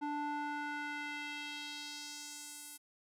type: tone with band-pass filter sweep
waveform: square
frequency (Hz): 293.7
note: D4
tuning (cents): 0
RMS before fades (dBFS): -42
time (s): 0.01-2.78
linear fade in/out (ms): 20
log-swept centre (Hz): 700 to 11000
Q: 1.6
effects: none